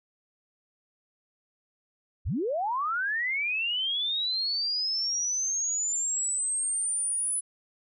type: linear sweep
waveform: sine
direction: up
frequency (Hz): 38.9 to 10050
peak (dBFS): -26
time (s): 2.25-7.41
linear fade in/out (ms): 20
effects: none